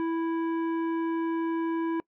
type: tone with hard clipping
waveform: sine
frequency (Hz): 329.6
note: E4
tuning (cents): 0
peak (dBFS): -28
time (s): 0-2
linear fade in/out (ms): 0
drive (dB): 13
effects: noise-tail reverb RT60 0.1 s tail -23 dB re dry + low-pass 2000 Hz 12 dB/octave